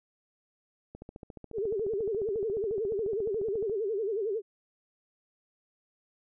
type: click train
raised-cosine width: 2 ms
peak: -30 dBFS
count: 40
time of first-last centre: 0.95-3.696 s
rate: 14.2 Hz
type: tone with vibrato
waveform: sine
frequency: 419.9 Hz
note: G#4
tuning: 19 cents sharp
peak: -28 dBFS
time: 1.53-4.42 s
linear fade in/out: 50 ms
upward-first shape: sine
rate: 11 Hz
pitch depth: 160 cents each way
effects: none